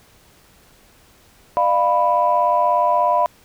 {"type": "chord", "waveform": "sine", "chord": "B diminished", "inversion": "first", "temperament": "equal with one note detuned", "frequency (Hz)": [601.8, 698.5, 987.8], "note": ["D5", "F5", "B5"], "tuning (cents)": [42, 0, 0], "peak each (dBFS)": [-20, -18, -16], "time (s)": [1.57, 3.26], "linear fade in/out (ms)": 0, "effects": ["tanh soft clip ceiling -5 dBFS", "pink hiss -52 dBFS RMS until 3.44 s"]}